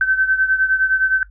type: beating tone pair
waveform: sine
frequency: 1535 / 1544.7 Hz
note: G6 / G6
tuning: -37 / -26 cents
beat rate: 9.7 Hz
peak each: -15 / -20 dBFS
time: 0.01-1.23 s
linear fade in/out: 2 ms
effects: noise-tail reverb RT60 0.1 s tail -18 dB re dry + added 50 Hz sine -41 dBFS peak until 1.3 s